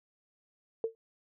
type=tone with exponential decay; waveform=sine; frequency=451.7 Hz; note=A4; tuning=45 cents sharp; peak=-24 dBFS; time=0.84-0.95 s; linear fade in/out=1 ms; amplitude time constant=22 ms; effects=none